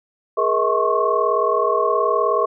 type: tone cluster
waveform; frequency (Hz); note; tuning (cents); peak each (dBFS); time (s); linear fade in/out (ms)
sine; 417.8 / 474.7 / 640 / 1074 / 1113; G#4 / A#4 / D#5 / C6 / C#6; +10 / +31 / +49 / +45 / +7; -22; 0.37-2.46; 10
effects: none